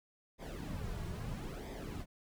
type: noise with flanger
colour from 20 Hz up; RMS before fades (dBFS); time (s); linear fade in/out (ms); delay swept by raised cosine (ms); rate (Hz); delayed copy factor
brown; -42; 0.38-2.06; 50; 0.7 to 3.9; 0.76; -0.7
effects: none